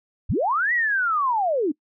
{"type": "linear two-way sweep", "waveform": "sine", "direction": "up then down", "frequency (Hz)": [31.99, 1975.5, 268.7], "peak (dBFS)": -19, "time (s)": [0.29, 1.72], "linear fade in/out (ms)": 10, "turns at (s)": 0.73, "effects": ["noise-tail reverb RT60 0.1 s tail -24 dB re dry"]}